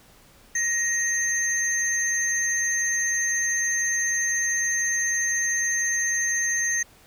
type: tone pair together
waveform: sine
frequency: 1877 / 6307 Hz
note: A#6 / G8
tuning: +11 / +10 cents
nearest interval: octave + major sixth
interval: 2099 cents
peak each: -23 dBFS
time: 0.55-6.83 s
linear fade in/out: 5 ms
effects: tanh soft clip ceiling -17 dBFS + pink hiss -54 dBFS RMS until 7.06 s